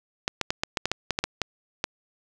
clicks, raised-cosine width 0.2 ms, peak -7 dBFS, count 12, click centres 0.279 / 0.413 / 0.505 / 0.635 / 0.772 / 0.856 / 0.916 / 1.107 / 1.189 / 1.24 / 1.417 / 1.841 s, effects 8-bit

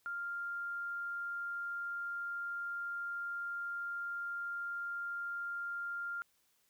sine tone, 1396.9 Hz, F6, in tune, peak -37 dBFS, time 0.06-6.22 s, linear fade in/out 0 ms, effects white hiss -74 dBFS RMS until 6.69 s

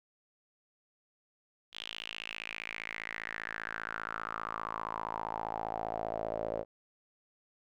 sawtooth tone with band-pass filter sweep, 55.1 Hz, A1, 3 cents sharp, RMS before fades -39 dBFS, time 1.72-6.65 s, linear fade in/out 50 ms, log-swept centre 3300 to 550 Hz, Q 5.5, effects none

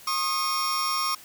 40% pulse tone cluster, 1084 / 1235 / 5550 Hz, C#6 / D#6 / F8, -39 / -13 / -12 cents, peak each -28 dBFS, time 0.07-1.15 s, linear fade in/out 5 ms, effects white hiss -48 dBFS RMS until 1.24 s

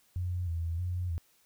sine tone with vibrato, 86.4 Hz, F2, 18 cents flat, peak -30 dBFS, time 0.16-1.18 s, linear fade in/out 0 ms, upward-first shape square, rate 1.6 Hz, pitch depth 62 cents each way, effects white hiss -67 dBFS RMS until 1.45 s

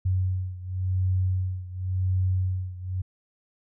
sine beating tone pair, 92.5 / 93.42 Hz, F#2 / F#2, 0 / +17 cents, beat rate 0.92 Hz, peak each -25 / -28 dBFS, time 0.05-3.02 s, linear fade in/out 10 ms, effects none

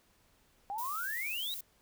sine exponential sweep, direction up, 774 to 3951 Hz, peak -35 dBFS, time 0.7-1.54 s, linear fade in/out 0 ms
violet noise, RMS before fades -42 dBFS, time 0.78-1.61 s, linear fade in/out 5 ms
effects pink hiss -68 dBFS RMS until 1.81 s

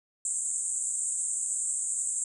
white band-pass noise, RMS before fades -31 dBFS, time 0.25-2.24 s, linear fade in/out 2 ms, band 7200 to 8800 Hz, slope 96 dB/octave, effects none

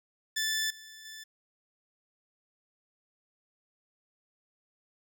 15% pulse tone with level steps, 1754 Hz, A6, 6 cents flat, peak -22 / -41 / -37 dBFS, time 0.36-1.24 s, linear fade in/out 10 ms, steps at 0.7 / 1.05 s, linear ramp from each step 5 ms, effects none

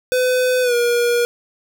square tone with pitch glide, 505 to 478 Hz, B4 to A#4, +39 to +43 cents, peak -15 dBFS, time 0.12-1.25 s, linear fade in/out 0 ms, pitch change -96 cents, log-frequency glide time 0.62-0.74 s, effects none

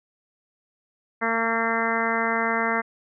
harmonic tone, 227.8 Hz, A#3, 40 cents flat, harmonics 1 / 2 / 3 / 4 / 5 / 6 / 7 / 8 / 9, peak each -30 / -30 / -30 / -30 / -30 / -30 / -30 / -30 / -30 dBFS, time 1.21-2.82 s, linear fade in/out 20 ms, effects none

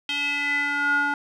square tone with band-pass filter sweep, 286.9 Hz, D4, 40 cents flat, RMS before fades -24 dBFS, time 0.09-1.14 s, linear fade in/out 2 ms, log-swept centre 3000 to 1200 Hz, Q 5.8, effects none

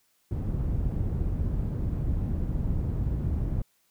white low-pass noise, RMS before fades -28 dBFS, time 0.31-3.62 s, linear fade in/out 5 ms, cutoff 110 Hz, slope 12 dB/octave, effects white hiss -69 dBFS RMS until 3.9 s

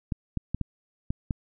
clicks, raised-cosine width 5 ms, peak -15 dBFS, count 6, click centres 0.122 / 0.373 / 0.546 / 0.613 / 1.105 / 1.308 s, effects none

